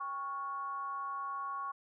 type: tone with frequency modulation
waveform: sine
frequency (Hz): 1108.7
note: C#6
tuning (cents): 0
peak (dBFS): -36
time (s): 0-1.72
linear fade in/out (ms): 10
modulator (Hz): 310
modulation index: 0.47
effects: none